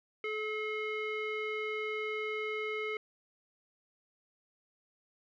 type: tone with low-pass filter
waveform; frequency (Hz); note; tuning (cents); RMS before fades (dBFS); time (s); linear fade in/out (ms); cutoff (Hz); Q
square; 430; A4; -40; -36; 0.24-2.97; 2; 2400; 7.1
effects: none